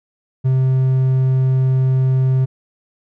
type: tone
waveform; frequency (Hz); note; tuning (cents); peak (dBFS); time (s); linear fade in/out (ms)
triangle; 130.81; C3; 0; -10; 0.44-2.46; 20
effects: none